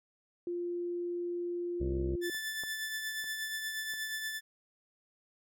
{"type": "tone", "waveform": "sine", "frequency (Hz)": 349.2, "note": "F4", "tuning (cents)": 0, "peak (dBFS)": -33, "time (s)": [0.47, 2.3], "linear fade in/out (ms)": 2}
{"type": "harmonic tone", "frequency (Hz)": 65.41, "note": "C2", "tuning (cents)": 0, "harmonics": [1, 2, 3, 4, 5, 6, 7, 8, 9], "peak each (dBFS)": [-34, -40, -44, -46, -48, -50, -51, -52, -53], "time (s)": [1.8, 2.16], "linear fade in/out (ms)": 10}
{"type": "tone with tremolo", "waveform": "sawtooth", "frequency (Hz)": 1753, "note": "A6", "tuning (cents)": -7, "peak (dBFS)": -30, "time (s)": [2.21, 4.41], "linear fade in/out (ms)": 50, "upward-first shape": "triangle", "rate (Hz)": 8.4, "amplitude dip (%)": 45}
{"type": "clicks", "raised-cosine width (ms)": 1, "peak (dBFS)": [-43, -33, -42, -42], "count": 4, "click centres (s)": [2.347, 2.636, 3.242, 3.937]}
{"effects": []}